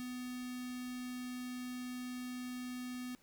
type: tone with notch filter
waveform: square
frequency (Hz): 249.8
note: B3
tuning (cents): +20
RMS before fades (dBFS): -43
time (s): 0-3.15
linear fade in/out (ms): 0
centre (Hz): 640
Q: 0.58
effects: pink hiss -68 dBFS RMS until 3.22 s